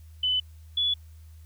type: tone pair in turn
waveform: sine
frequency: 3009 / 3421 Hz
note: F#7 / A7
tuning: +28 / -49 cents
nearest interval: major second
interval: 223 cents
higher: second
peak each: -22 dBFS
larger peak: neither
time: 0.23-0.4 / 0.77-0.94 s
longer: neither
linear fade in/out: 5 ms
effects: added 79 Hz sine -45 dBFS peak until 1.45 s + white hiss -64 dBFS RMS until 1.45 s